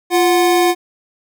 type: tone pair together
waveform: square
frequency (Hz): 348.1 / 733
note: F4 / F#5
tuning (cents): -6 / -16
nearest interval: octave + minor second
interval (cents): 1290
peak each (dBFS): -13 / -16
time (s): 0.1-0.75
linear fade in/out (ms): 50
effects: none